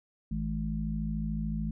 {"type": "harmonic tone", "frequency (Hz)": 53.6, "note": "A1", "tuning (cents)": -45, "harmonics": [1, 3, 4], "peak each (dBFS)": [-34, -34, -34], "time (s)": [0.31, 1.71], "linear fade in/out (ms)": 5, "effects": []}